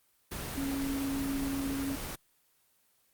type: tone in noise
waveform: sine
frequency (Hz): 274.4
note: C#4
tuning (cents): -17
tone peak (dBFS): -31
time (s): 0.57-1.96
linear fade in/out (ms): 10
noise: pink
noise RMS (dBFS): -38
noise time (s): 0.31-2.16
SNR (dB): +4
effects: white hiss -70 dBFS RMS until 3.13 s + Opus 24 kbps